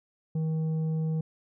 sine tone with tanh clipping, 158.9 Hz, D#3, 37 cents sharp, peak -27 dBFS, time 0.35-1.21 s, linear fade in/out 5 ms, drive 6 dB, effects none

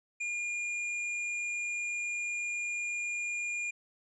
triangle tone with hard clipping, 2418 Hz, D7, 50 cents sharp, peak -34 dBFS, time 0.2-3.71 s, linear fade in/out 10 ms, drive 14 dB, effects resampled to 22050 Hz

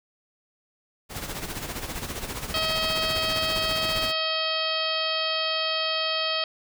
pink noise with tremolo, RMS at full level -31 dBFS, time 1.09-4.13 s, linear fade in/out 50 ms, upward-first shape sine, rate 15 Hz, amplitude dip 60%
harmonic tone, 638 Hz, D#5, 43 cents sharp, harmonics 1 / 2 / 3 / 4 / 5 / 6 / 7 / 8, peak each -31 / -32 / -36 / -33 / -29 / -36 / -31 / -36 dBFS, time 2.54-6.44 s, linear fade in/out 2 ms
effects none

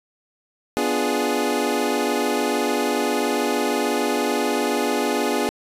25% pulse chord, B diminished seventh, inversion none, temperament equal, 246.9 / 293.7 / 349.2 / 415.3 Hz, B3 / D4 / F4 / Ab4, 0 / 0 / 0 / 0 cents, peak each -22 / -22 / -24 / -20 dBFS, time 0.77-5.49 s, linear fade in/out 0 ms, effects resampled to 32000 Hz

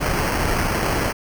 pink noise with sample-and-hold, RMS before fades -21 dBFS, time 0-1.13 s, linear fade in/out 20 ms, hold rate 3675 Hz, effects none

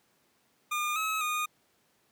25% pulse tone with pitch steps, 1211 / 1285 / 1228 Hz, D#6 / E6 / D#6, -47 / -45 / -23 cents, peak -25 dBFS, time 0.71-1.46 s, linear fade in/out 10 ms, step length 250 ms, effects pink hiss -69 dBFS RMS until 2.11 s + high-pass 150 Hz 12 dB/octave

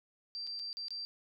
sine tone with dropouts, 4699 Hz, D8, in tune, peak -38 dBFS, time 0.35-1.05 s, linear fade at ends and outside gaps 0 ms, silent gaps 0.468-0.473 / 0.592-0.596 / 0.729-0.77 / 0.883-0.906 s, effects none

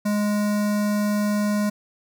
square tone with notch filter, 207.7 Hz, G#3, in tune, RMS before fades -22 dBFS, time 0.05-1.7 s, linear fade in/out 10 ms, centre 3100 Hz, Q 1.4, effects none

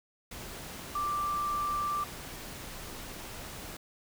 sine tone in noise, 1176 Hz, D6, 2 cents sharp, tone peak -29 dBFS, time 0.95-2.04 s, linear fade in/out 5 ms, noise pink, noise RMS -43 dBFS, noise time 0.31-3.77 s, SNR +11 dB, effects none

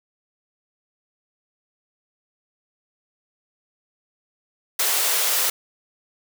white high-pass noise, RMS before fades -21 dBFS, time 4.79-5.5 s, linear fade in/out 5 ms, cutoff 380 Hz, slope 48 dB/octave, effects none

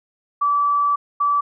sine tone pair in turn, 1155 / 1155 Hz, D6 / D6, -29 / -29 cents, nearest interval unison, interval 0 cents, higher neither, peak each -15 dBFS, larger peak neither, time 0.41-0.96 / 1.2-1.41 s, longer first, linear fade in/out 10 ms, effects none

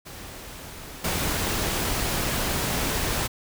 pink noise with level steps, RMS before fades -40 / -26 dBFS, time 0.05-3.28 s, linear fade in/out 20 ms, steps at 1.04 s, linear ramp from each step 5 ms, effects none

